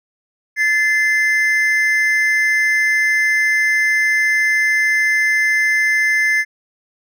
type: tone pair together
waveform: triangle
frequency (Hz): 1740.3 / 2074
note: A6 / C7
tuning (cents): -19 / -16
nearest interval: minor third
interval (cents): 303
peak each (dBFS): -14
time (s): 0.56-6.45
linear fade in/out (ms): 50
effects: none